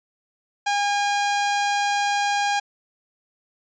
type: tone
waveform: sawtooth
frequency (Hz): 813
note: G#5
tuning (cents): -37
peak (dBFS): -16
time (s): 0.66-2.6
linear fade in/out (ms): 10
effects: resampled to 16000 Hz